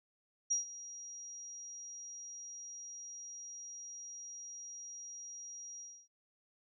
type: tone with ADSR envelope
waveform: sine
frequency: 5720 Hz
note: F8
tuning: 41 cents sharp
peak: -28 dBFS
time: 0.5-6.08 s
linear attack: 15 ms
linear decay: 130 ms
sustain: -17 dB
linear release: 280 ms
effects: none